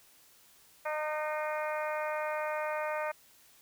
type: harmonic tone with a mistuned harmonic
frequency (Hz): 305.3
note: D#4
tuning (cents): -33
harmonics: 2 / 3 / 4 / 5 / 6 / 7 / 8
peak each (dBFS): -34 / -38 / -40 / -42 / -44 / -45 / -46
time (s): 0.85-3.12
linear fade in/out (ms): 10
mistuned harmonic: 6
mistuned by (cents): +18
effects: white hiss -61 dBFS RMS until 3.61 s